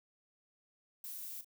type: noise with echo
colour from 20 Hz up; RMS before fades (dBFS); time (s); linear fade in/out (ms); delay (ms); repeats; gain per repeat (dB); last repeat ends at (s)
violet; -45; 1.04-1.41; 2; 35; 1; -12; 1.445
effects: none